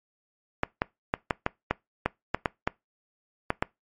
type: clicks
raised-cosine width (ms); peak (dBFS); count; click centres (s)
0.5; -8; 12; 0.634 / 0.819 / 1.139 / 1.308 / 1.464 / 1.71 / 2.06 / 2.346 / 2.458 / 2.675 / 3.504 / 3.625
effects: noise-tail reverb RT60 0.2 s tail -23 dB re dry + MP3 48 kbps